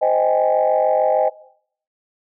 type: chord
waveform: sine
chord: Ab major seventh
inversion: first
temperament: equal with one note detuned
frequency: 517.2 / 622.3 / 784 / 830.6 Hz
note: C5 / Eb5 / G5 / Ab5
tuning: -20 / 0 / 0 / 0 cents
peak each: -19 / -16 / -20 / -22 dBFS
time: 0.01-1.3 s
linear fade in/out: 20 ms
effects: noise-tail reverb RT60 0.6 s tail -18 dB re dry + tanh soft clip ceiling -6 dBFS